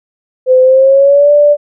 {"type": "tone with pitch glide", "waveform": "sine", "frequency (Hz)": [513, 585.9], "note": ["C5", "D5"], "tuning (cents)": [-34, -4], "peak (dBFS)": -3, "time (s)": [0.46, 1.57], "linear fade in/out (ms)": 50, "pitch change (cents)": 230, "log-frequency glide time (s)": [0.62, 1.32], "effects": []}